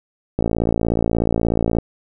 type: click train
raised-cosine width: 2 ms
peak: -5 dBFS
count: 80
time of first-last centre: 0.39-1.786 s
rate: 56.6 Hz
effects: none